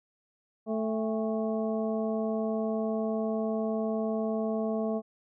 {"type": "harmonic tone with a mistuned harmonic", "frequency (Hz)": 220, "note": "A3", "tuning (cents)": 0, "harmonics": [1, 2, 3, 4, 5], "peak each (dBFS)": [-30, -33, -33, -44, -45], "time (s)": [0.66, 5.02], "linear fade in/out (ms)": 50, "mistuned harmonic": 4, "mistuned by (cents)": -140, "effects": []}